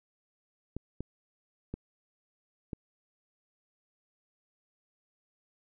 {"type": "clicks", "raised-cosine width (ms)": 3, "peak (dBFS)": -23, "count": 4, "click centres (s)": [0.766, 1.006, 1.74, 2.732], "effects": []}